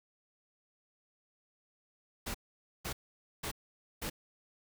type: noise bursts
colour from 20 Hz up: pink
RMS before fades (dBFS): -38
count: 4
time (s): 2.26-4.1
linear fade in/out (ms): 10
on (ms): 85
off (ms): 500
effects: none